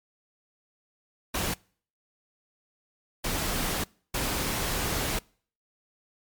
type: noise bursts at uneven times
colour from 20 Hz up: pink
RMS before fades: -29 dBFS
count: 3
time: 1.34-1.54 / 3.24-3.84 / 4.14-5.19 s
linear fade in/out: 5 ms
effects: noise-tail reverb RT60 0.5 s tail -26 dB re dry + MP3 96 kbps